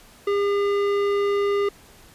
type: tone with tanh clipping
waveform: sine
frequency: 403.9 Hz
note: G#4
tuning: 48 cents flat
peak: -21 dBFS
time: 0.27-1.69 s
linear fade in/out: 5 ms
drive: 15 dB
effects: pink hiss -50 dBFS RMS until 2.14 s + resampled to 32000 Hz